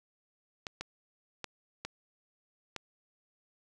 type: clicks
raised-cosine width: 0.2 ms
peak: -20 dBFS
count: 5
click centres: 0.668 / 0.81 / 1.443 / 1.85 / 2.763 s
effects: none